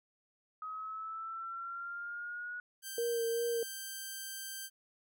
sine linear sweep, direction up, 1263 to 1462 Hz, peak -39 dBFS, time 0.62-2.6 s, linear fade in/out 2 ms
5% pulse tone, 1568 Hz, G6, in tune, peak -30 dBFS, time 2.82-4.7 s, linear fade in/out 50 ms
sine tone with vibrato, 466.2 Hz, A#4, in tune, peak -31 dBFS, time 2.98-3.63 s, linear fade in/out 2 ms, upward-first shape sine, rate 2.6 Hz, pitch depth 24 cents each way
effects none

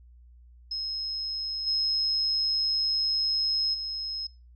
sine tone with level steps, 5150 Hz, E8, 41 cents flat, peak -29 / -23 / -30 dBFS, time 0.71-4.27 s, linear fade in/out 5 ms, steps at 1.66 / 3.73 s, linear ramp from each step 20 ms, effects noise-tail reverb RT60 0.3 s tail -24 dB re dry + added 60 Hz sine -50 dBFS peak until 4.55 s

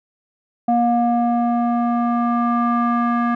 square tone with low-pass filter sweep, 237.6 Hz, A#3, 33 cents sharp, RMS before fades -18 dBFS, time 0.68-3.35 s, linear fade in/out 5 ms, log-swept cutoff 730 to 1400 Hz, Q 4.1, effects none

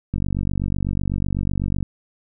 click train, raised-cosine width 5 ms, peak -11 dBFS, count 82, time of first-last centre 0.14-1.828 s, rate 48 Hz, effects none

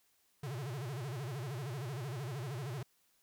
square tone with vibrato, 130.81 Hz, C3, in tune, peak -39 dBFS, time 0.43-2.83 s, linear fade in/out 5 ms, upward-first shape sine, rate 13 Hz, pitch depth 240 cents each way, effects white hiss -73 dBFS RMS until 3.22 s

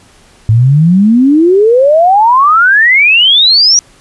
sine exponential sweep, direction up, 106.1 to 5860 Hz, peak -3 dBFS, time 0.49-3.79 s, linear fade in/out 0 ms, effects pink hiss -43 dBFS RMS until 4 s + resampled to 24000 Hz

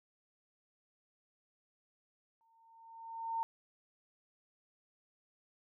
sine tone with exponential growth, 910 Hz, A#5, 42 cents flat, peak -31 dBFS, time 2.41-3.43 s, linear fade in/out 0 ms, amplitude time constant 220 ms, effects none

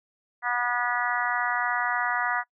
harmonic tone, 243.3 Hz, B3, 26 cents flat, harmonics 3 / 4 / 5 / 6 / 7 / 8, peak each -31 / -31 / -31 / -31 / -31 / -31 dBFS, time 0.42-2.44 s, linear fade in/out 50 ms, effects noise-tail reverb RT60 0.1 s tail -24 dB re dry

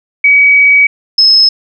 sine tone pair in turn, 2269 / 5183 Hz, C#7 / E8, +40 / -30 cents, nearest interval octave + major second, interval 1430 cents, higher second, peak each -3 dBFS, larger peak neither, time 0.24-0.87 / 1.18-1.49 s, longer first, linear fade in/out 5 ms, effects none

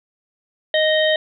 harmonic tone, 622 Hz, D#5, 1 cent flat, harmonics 1 / 3 / 5 / 6, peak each -16 / -21 / -23 / -24 dBFS, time 0.74-1.16 s, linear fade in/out 2 ms, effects none

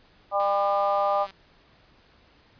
harmonic tone, 200 Hz, G3, 35 cents sharp, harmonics 3 / 4 / 5 / 6, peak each -25 / -25 / -31 / -27 dBFS, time 0.31-1.27 s, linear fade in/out 50 ms
click train, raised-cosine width 0.2 ms, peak -28 dBFS, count 176, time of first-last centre 0.4-1.307 s, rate 193 Hz
effects pink hiss -58 dBFS RMS until 2.59 s + resampled to 11025 Hz

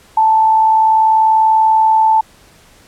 sine tone with amplitude modulation, 880 Hz, A5, in tune, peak -6 dBFS, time 0.17-2.21 s, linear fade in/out 5 ms, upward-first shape sine, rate 60.3 Hz, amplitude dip 30%, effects pink hiss -46 dBFS RMS until 2.87 s + low-pass 12000 Hz 12 dB/octave

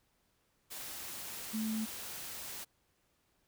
sine tone in noise, 219.6 Hz, A3, 3 cents flat, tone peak -33 dBFS, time 1.53-1.86 s, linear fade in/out 20 ms, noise white, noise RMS -44 dBFS, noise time 0.7-2.65 s, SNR +8 dB, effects pink hiss -75 dBFS RMS until 3.47 s

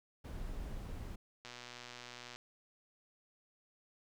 brown noise, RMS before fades -43 dBFS, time 0.24-1.16 s, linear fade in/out 10 ms
click train, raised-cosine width 0.2 ms, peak -31 dBFS, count 112, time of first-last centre 1.45-2.36 s, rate 122 Hz
effects none

